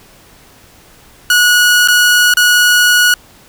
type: tone with dropouts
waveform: sawtooth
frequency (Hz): 1459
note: F#6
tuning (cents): -25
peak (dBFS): -3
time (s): 1.3-3.14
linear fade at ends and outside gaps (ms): 2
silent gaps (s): 1.876-1.884 / 2.339-2.37
effects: pink hiss -43 dBFS RMS until 3.48 s